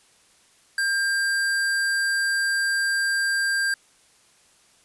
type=tone with sample-and-hold; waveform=sine; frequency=1600 Hz; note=G6; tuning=35 cents sharp; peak=-20 dBFS; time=0.78-3.74 s; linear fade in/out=2 ms; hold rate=6300 Hz; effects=white hiss -58 dBFS RMS until 4.84 s + resampled to 24000 Hz